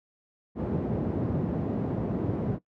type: band-pass noise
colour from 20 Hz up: pink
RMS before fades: -29 dBFS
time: 0.55-2.59 s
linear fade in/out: 50 ms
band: 110 to 380 Hz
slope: 12 dB/octave
effects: noise-tail reverb RT60 0.1 s tail -18 dB re dry + high-pass 60 Hz 12 dB/octave